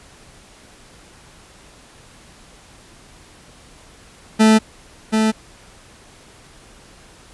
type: tone with echo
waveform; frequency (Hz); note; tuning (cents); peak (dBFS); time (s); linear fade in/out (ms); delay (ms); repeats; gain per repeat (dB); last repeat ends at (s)
40% pulse; 218.8; A3; -9; -8; 4.39-4.59; 20; 730; 1; -5; 5.32
effects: pink hiss -46 dBFS RMS until 7.33 s + resampled to 24000 Hz